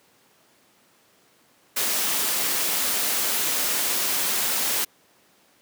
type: noise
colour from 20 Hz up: white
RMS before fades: -24 dBFS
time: 1.76-4.85 s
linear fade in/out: 10 ms
effects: pink hiss -59 dBFS RMS until 5.61 s + high-pass 200 Hz 12 dB/octave